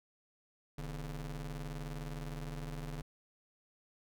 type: ring-modulated tone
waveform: 35% pulse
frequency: 93.8 Hz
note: F#2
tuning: 24 cents sharp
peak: -35 dBFS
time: 0.78-3.02 s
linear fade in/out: 5 ms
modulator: 56.7 Hz
effects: none